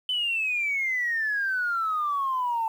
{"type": "exponential sweep", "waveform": "sine", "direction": "down", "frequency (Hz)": [3045, 883], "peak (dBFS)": -23, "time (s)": [0.09, 2.68], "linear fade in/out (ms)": 2, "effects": ["tanh soft clip ceiling -19 dBFS", "9-bit"]}